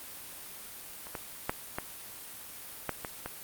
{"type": "clicks", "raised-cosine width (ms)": 0.5, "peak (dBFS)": [-30, -20, -13, -17, -15, -20, -20], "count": 7, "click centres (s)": [1.069, 1.152, 1.495, 1.785, 2.893, 3.048, 3.26], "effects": ["white hiss -45 dBFS RMS until 3.43 s", "Opus 32 kbps"]}